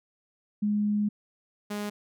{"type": "tone pair in turn", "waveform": ["sine", "sawtooth"], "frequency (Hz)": [208.2, 207], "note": ["G#3", "G#3"], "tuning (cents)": [5, -5], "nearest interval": "unison", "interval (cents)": 10, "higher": "first", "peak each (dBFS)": [-23, -27], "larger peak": "first", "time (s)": [[0.62, 1.09], [1.7, 1.9]], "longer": "first", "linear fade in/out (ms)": 10, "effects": []}